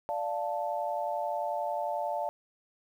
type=chord; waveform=sine; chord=D minor; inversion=none; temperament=equal; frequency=587.3 / 698.5 / 880 Hz; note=D5 / F5 / A5; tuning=0 / 0 / 0 cents; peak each=-34 dBFS; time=0.09-2.29 s; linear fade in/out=0 ms; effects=10-bit